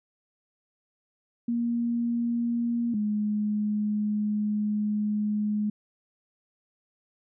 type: tone pair in turn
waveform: sine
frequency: 235.7 / 210 Hz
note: A#3 / G#3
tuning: +19 / +19 cents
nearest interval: major second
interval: 200 cents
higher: first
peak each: -24 dBFS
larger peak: neither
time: 1.48-2.94 / 2.94-5.7 s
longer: second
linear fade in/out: 5 ms
effects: none